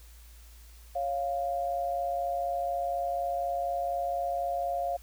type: tone pair together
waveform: sine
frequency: 554.4 / 698.5 Hz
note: C#5 / F5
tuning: 0 / 0 cents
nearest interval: major third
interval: 400 cents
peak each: -34 / -29 dBFS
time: 0.95-4.97 s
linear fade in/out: 10 ms
effects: added 57 Hz sine -49 dBFS peak until 5.02 s + white hiss -58 dBFS RMS until 5.02 s